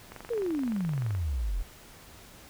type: click train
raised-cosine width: 0.5 ms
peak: -27 dBFS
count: 25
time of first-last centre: 0.12-1.15 s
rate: 23.3 Hz
type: exponential sweep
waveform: sine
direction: down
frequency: 490.1 to 38.89 Hz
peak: -27 dBFS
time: 0.3-1.63 s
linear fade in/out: 10 ms
effects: pink hiss -51 dBFS RMS until 2.49 s